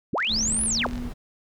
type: linear two-way sweep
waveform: sine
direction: up then down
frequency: 85 to 10380 to 259.3 Hz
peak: -22 dBFS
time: 0.13-0.87 s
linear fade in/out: 5 ms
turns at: 0.64 s
type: click train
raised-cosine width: 0.2 ms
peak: -25 dBFS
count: 36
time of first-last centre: 0.18-0.979 s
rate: 43.8 Hz
type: tone with pitch glide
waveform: sine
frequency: 220 to 244.1 Hz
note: A3 to B3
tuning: 0 to -20 cents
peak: -31 dBFS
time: 0.27-1.11 s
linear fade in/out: 50 ms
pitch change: +180 cents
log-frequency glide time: 0.74-0.86 s
type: noise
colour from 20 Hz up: brown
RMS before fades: -34 dBFS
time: 0.29-1.14 s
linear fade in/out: 20 ms
effects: none